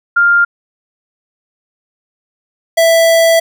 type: tone pair in turn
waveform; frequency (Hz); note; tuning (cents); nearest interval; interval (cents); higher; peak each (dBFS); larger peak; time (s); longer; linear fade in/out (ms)
sine / square; 1400 / 660.7; F6 / E5; +4 / +4; octave + minor second; 1300; first; -6 / -7; first; 0.16-0.45 / 2.77-3.4; second; 10
effects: none